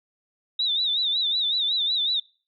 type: tone with vibrato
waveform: sine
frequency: 3729 Hz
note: A#7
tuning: in tune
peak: -21 dBFS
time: 0.59-2.2 s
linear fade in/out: 5 ms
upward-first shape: sine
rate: 5.4 Hz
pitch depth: 110 cents each way
effects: noise-tail reverb RT60 0.4 s tail -25 dB re dry